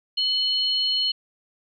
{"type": "tone pair together", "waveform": "sine", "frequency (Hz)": [2994, 4269], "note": ["F#7", "C8"], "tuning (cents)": [20, 34], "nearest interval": "tritone", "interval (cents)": 614, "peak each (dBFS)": [-23, -23], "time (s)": [0.17, 1.12], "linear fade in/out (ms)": 10, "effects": []}